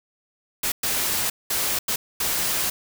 white noise bursts at uneven times, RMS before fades -24 dBFS, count 5, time 0.63-0.72 / 0.83-1.3 / 1.5-1.79 / 1.88-1.96 / 2.2-2.7 s, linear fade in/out 5 ms, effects none

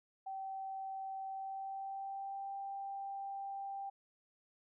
sine tone with pitch glide, 772 to 788.2 Hz, G5 to G5, -27 to +9 cents, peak -40 dBFS, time 0.26-3.9 s, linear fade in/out 10 ms, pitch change +36 cents, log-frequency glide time 1.28-2.5 s, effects none

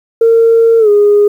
sine tone with pitch glide, 457.4 to 412.2 Hz, A#4 to G#4, -33 to -13 cents, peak -3 dBFS, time 0.21-1.28 s, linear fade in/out 5 ms, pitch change -180 cents, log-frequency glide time 0.79-0.89 s, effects tanh soft clip ceiling 0 dBFS + 7-bit

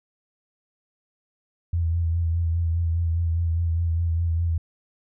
sine tone with vibrato, 83.7 Hz, E2, 27 cents sharp, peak -20 dBFS, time 1.73-4.58 s, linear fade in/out 5 ms, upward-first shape sine, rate 4.9 Hz, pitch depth 37 cents each way, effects none

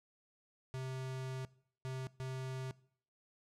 square tone bursts at uneven times, 130.81 Hz, C3, in tune, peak -40 dBFS, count 3, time 0.74-1.45 / 1.85-2.07 / 2.2-2.71 s, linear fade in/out 0 ms, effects noise-tail reverb RT60 0.6 s tail -21 dB re dry + low-pass 9000 Hz 12 dB/octave

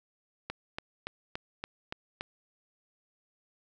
click train, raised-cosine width 0.3 ms, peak -19 dBFS, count 7, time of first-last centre 0.5-2.209 s, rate 3.51 Hz, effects none

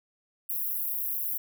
pink high-pass noise, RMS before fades -31 dBFS, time 0.49-1.38 s, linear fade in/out 10 ms, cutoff 12000 Hz, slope 48 dB/octave, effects none

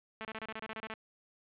5% pulse tone bursts, 220 Hz, A3, in tune, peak -28 dBFS, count 11, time 0.21-0.94 s, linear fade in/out 0 ms, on 40 ms, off 29 ms, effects resampled to 8000 Hz + 10-bit

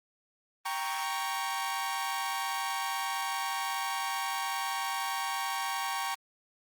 sawtooth chord, G diminished, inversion none, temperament equal with one note detuned, 784 / 932.3 / 1112.6 Hz, G5 / Bb5 / Db6, 0 / 0 / +6 cents, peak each -32 dBFS, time 0.65-6.15 s, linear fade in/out 10 ms, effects Opus 24 kbps

